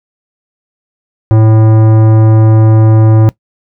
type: tone with tanh clipping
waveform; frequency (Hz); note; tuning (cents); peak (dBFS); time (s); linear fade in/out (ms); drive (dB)
sine; 110; A2; 0; -5; 1.31-3.29; 0; 16
effects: noise-tail reverb RT60 0.1 s tail -20 dB re dry